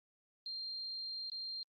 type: tone with dropouts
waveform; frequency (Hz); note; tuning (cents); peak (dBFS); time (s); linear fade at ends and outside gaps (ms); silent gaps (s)
sine; 4186; C8; 0; -40; 0.46-1.63; 1; 1.299-1.318
effects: Opus 24 kbps